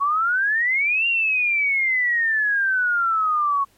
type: exponential two-way sweep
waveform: sine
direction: up then down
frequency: 1100 to 2794 to 1100 Hz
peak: -17 dBFS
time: 0-3.65 s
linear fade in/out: 20 ms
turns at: 1.07 s
effects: pink hiss -59 dBFS RMS until 3.77 s + MP3 64 kbps